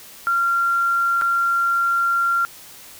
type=tone with dropouts; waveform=sine; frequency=1380 Hz; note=F6; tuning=21 cents flat; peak=-16 dBFS; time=0.27-2.45 s; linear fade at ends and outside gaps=0 ms; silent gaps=1.213-1.22 s; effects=white hiss -42 dBFS RMS until 2.99 s